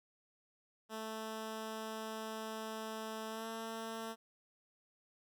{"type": "tone with pitch glide", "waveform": "10% pulse", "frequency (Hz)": [220, 224.9], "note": ["A3", "A3"], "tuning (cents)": [0, 38], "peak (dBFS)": -33, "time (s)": [0.89, 4.16], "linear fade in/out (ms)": 50, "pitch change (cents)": 38, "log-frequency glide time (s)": [3.29, 3.46], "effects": []}